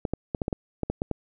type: clicks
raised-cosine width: 2 ms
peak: -13 dBFS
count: 10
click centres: 0.052 / 0.136 / 0.348 / 0.418 / 0.481 / 0.528 / 0.833 / 0.9 / 1.019 / 1.113 s
effects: none